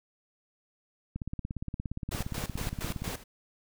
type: click train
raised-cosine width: 5 ms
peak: -22 dBFS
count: 34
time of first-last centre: 1.16-3.079 s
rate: 17.2 Hz
type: noise with tremolo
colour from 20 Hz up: pink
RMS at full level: -37 dBFS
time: 2.11-3.24 s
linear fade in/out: 10 ms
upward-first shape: square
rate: 4.3 Hz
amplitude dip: 80%
effects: none